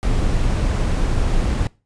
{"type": "noise", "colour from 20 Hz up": "brown", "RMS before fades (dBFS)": -18, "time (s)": [0.03, 1.67], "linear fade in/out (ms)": 0, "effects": ["noise-tail reverb RT60 0.3 s tail -22 dB re dry", "resampled to 22050 Hz"]}